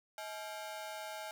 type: ring-modulated tone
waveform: sawtooth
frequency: 745 Hz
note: F#5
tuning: 12 cents sharp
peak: -35 dBFS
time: 0.18-1.31 s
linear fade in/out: 0 ms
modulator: 108 Hz
effects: none